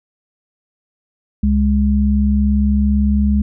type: tone pair together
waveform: sine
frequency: 69 / 206.8 Hz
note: C#2 / G#3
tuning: -7 / -7 cents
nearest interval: octave + perfect fifth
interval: 1900 cents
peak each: -14 dBFS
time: 1.43-3.42 s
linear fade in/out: 5 ms
effects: none